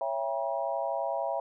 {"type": "chord", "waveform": "sine", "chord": "C# diminished seventh", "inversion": "none", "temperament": "just", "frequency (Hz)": [554.4, 665.2, 798.3, 957.9], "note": ["C#5", "E5", "G5", "Bb5"], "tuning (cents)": [0, 16, 31, 47], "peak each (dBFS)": [-34, -32, -35, -36], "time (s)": [0.01, 1.4], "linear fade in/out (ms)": 2, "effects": []}